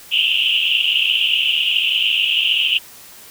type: band-pass noise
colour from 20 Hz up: white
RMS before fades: -17 dBFS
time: 0.11-2.79 s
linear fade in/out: 20 ms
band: 2700 to 3100 Hz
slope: 96 dB/octave
effects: white hiss -41 dBFS RMS until 3.3 s